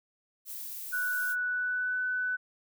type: noise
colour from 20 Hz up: violet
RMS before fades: -40 dBFS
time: 0.45-1.36 s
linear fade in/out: 50 ms
type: tone with pitch glide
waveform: sine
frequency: 1479 to 1499.6 Hz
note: F#6 to F#6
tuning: -1 to +23 cents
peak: -28 dBFS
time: 0.92-2.37 s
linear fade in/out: 20 ms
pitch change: +24 cents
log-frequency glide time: 1.43-1.97 s
effects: none